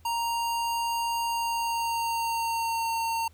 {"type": "tone with pitch glide", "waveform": "square", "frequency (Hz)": [932.3, 913.1], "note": ["A#5", "A#5"], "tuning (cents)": [0, -36], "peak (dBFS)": -27, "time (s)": [0.05, 3.28], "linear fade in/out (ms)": 5, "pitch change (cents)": -36, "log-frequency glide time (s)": [1.26, 2.91], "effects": ["added 81 Hz sine -54 dBFS peak until 3.33 s", "pink hiss -64 dBFS RMS until 3.33 s"]}